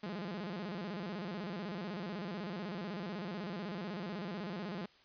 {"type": "tone with vibrato", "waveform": "sawtooth", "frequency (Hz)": 189.6, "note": "F#3", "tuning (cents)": 43, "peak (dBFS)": -35, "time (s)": [0.03, 4.86], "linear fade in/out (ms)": 5, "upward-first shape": "square", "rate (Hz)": 16, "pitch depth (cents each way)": 170, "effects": ["white hiss -64 dBFS RMS until 5.04 s", "resampled to 11025 Hz"]}